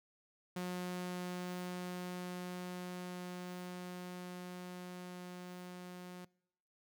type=tone with level ramp; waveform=sawtooth; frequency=179.9 Hz; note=F#3; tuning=48 cents flat; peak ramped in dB=-34 to -43 dBFS; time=0.56-6.25 s; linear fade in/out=5 ms; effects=noise-tail reverb RT60 0.8 s tail -25 dB re dry